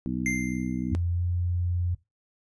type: harmonic tone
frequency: 63 Hz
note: B1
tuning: 35 cents sharp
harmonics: 1 / 2 / 3 / 4 / 5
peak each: -39 / -37 / -31 / -31 / -35 dBFS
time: 0.06-0.95 s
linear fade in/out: 0 ms
type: tone with exponential decay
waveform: square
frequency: 2093 Hz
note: C7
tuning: in tune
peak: -25 dBFS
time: 0.26-0.95 s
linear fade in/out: 1 ms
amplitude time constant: 150 ms
type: tone with pitch glide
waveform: sine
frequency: 86.6 to 88.06 Hz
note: F2 to F2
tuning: -14 to +15 cents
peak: -24 dBFS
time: 0.91-1.95 s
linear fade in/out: 10 ms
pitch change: +29 cents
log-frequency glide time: 1.11-1.22 s
effects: noise-tail reverb RT60 0.2 s tail -18 dB re dry + resampled to 22050 Hz